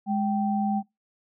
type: tone pair together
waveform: sine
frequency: 207.7 / 778.8 Hz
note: G#3 / G5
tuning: 0 / -12 cents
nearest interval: octave + major seventh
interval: 2288 cents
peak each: -24 / -27 dBFS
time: 0.06-0.83 s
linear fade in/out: 50 ms
effects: noise-tail reverb RT60 0.2 s tail -21 dB re dry